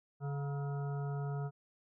harmonic tone with a mistuned harmonic, 141.8 Hz, C#3, 40 cents sharp, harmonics 1 / 3 / 5 / 7 / 9 / 10, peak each -35 / -46 / -48 / -54 / -53 / -57 dBFS, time 0.2-1.51 s, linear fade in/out 50 ms, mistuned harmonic 7, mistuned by -73 cents, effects none

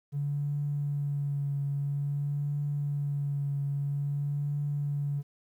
triangle tone with vibrato, 142.9 Hz, D3, 47 cents flat, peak -24 dBFS, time 0.12-5.23 s, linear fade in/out 50 ms, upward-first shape triangle, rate 0.5 Hz, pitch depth 27 cents each way, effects tanh soft clip ceiling -26 dBFS + 11-bit

